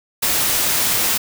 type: noise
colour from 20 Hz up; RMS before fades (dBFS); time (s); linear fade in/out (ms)
white; -18; 0.22-1.18; 10
effects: none

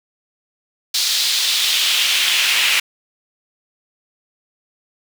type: noise with high-pass filter sweep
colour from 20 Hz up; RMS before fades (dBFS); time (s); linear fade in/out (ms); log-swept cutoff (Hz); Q
brown; -17; 0.94-2.8; 5; 4300 to 2500; 2.3
effects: none

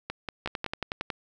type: two click trains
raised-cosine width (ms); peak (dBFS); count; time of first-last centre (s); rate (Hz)
0.3; -14 / -16; 8 / 4; 0.46-1.102 / 0.1-0.663; 10.9 / 5.33
effects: none

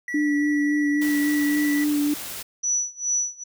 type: tone with pitch glide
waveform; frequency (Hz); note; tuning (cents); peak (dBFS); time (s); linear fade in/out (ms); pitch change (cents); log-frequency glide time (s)
triangle; 1948 to 1960.4; B6 to B6; -24 to -13; -26; 0.08-1.84; 2; +11; 1.59-1.66
type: tone with vibrato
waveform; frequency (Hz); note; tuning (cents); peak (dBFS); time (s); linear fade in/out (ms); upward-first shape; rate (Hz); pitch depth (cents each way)
sine; 293.7; D4; 0; -19; 0.14-2.14; 5; sine; 3.6; 18
type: noise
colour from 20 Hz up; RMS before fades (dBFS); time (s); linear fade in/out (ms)
white; -34; 1.01-2.43; 10
type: tone with tremolo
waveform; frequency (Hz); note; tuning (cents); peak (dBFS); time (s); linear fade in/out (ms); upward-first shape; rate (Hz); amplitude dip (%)
sine; 5920; F#8; 0; -19; 2.63-3.44; 10; sine; 2.4; 95
effects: none

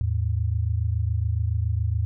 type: tone pair together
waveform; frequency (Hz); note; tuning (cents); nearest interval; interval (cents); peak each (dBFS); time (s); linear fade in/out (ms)
sine; 80.76 / 107.9; E2 / A2; -35 / -33; perfect fourth; 502; -24; 0.01-2.05; 0
effects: none

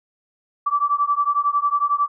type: beating tone pair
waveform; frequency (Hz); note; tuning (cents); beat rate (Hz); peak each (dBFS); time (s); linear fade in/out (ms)
sine; 1154 / 1165; D6 / D6; -31 / -14; 11; -20; 0.66-2.08; 10
effects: none

